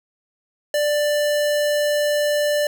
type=tone; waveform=square; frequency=590 Hz; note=D5; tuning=8 cents sharp; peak=-18 dBFS; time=0.74-2.67 s; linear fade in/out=2 ms; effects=none